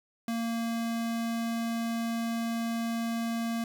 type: tone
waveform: square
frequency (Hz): 230.3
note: A#3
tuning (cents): -21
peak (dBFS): -30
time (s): 0.28-3.64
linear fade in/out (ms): 2
effects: 10-bit